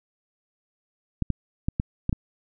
clicks, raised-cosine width 5 ms, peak -11 dBFS, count 6, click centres 1.223 / 1.303 / 1.685 / 1.799 / 2.094 / 2.128 s, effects none

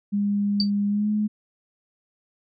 sine tone with pitch glide, 203.2 to 211.2 Hz, G#3 to G#3, -38 to +29 cents, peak -20 dBFS, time 0.12-1.28 s, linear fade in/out 20 ms, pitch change +67 cents, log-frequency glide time 0.88-1.09 s
sine tone with exponential decay, 4619 Hz, D8, 30 cents flat, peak -17 dBFS, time 0.6-0.7 s, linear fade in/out 1 ms, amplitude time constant 21 ms
effects none

